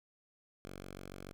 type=tone; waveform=5% pulse; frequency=46.92 Hz; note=F#1; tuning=25 cents sharp; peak=-35 dBFS; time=0.65-1.33 s; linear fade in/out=0 ms; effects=12-bit